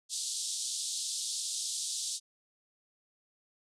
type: band-pass noise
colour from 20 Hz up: white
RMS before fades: -36 dBFS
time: 0.09-2.2 s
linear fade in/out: 50 ms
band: 3500 to 9200 Hz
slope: 48 dB/octave
effects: none